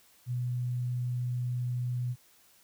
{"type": "tone", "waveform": "sine", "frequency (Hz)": 123.47, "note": "B2", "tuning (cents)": 0, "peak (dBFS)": -29, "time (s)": [0.26, 2.16], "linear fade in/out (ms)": 50, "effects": ["white hiss -62 dBFS RMS until 2.63 s"]}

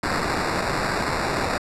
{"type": "noise with sample-and-hold", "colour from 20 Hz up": "violet", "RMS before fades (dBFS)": -24, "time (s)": [0.03, 1.58], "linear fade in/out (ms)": 5, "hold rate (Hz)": 3150, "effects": ["low-pass 8000 Hz 12 dB/octave"]}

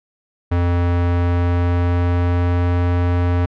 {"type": "tone with pitch glide", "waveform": "square", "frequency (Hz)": [87.31, 88.07], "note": ["F2", "F2"], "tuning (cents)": [0, 15], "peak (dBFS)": -15, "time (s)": [0.51, 3.46], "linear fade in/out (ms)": 10, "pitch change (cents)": 15, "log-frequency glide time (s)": [1.03, 2.79], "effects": ["low-pass 2000 Hz 12 dB/octave"]}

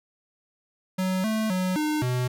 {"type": "tone with pitch steps", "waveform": "square", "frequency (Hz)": [186.4, 218.8, 184.6, 304.2, 125.3], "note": ["F#3", "A3", "F#3", "D#4", "B2"], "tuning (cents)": [13, -9, -4, -39, 25], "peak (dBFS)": -24, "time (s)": [0.98, 2.28], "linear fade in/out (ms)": 10, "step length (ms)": 260, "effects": []}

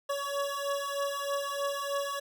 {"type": "beating tone pair", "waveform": "25% pulse", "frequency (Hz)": [561, 564.2], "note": ["C#5", "C#5"], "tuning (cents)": [21, 30], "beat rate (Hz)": 3.2, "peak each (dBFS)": -30, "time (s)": [0.09, 2.2], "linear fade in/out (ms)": 10, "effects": []}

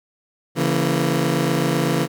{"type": "chord", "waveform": "20% pulse", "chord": "A# diminished", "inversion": "first", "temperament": "just", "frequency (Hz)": [139.85, 167.82, 233.1], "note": ["C#3", "E3", "A#3"], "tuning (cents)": [16, 31, 0], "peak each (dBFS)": [-17, -16, -20], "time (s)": [0.55, 2.08], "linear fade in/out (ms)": 50, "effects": []}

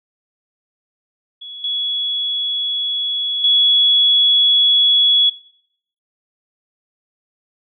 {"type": "tone with level steps", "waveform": "sine", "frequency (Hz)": 3375, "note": "G#7", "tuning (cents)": 27, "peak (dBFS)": [-30, -18, -10], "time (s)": [1.41, 5.3], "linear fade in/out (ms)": 10, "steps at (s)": [1.64, 3.44], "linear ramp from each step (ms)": 2, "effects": ["noise-tail reverb RT60 0.7 s tail -19 dB re dry"]}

